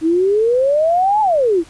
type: exponential two-way sweep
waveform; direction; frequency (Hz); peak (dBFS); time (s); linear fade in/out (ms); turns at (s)
sine; up then down; 311.1 to 876 to 311.1; -11; 0.01-1.64; 50; 1.21
effects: pink hiss -44 dBFS RMS until 1.69 s + resampled to 24000 Hz